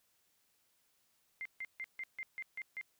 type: tone bursts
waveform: sine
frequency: 2093 Hz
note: C7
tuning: in tune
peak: -39 dBFS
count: 8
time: 1.41-2.812 s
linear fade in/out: 0 ms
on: 44 ms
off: 150 ms
effects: white hiss -75 dBFS RMS until 2.99 s